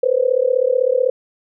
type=tone with amplitude modulation; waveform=sine; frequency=509 Hz; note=C5; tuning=48 cents flat; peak=-9 dBFS; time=0.03-1.1 s; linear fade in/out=5 ms; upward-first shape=sine; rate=35.9 Hz; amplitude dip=95%; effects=none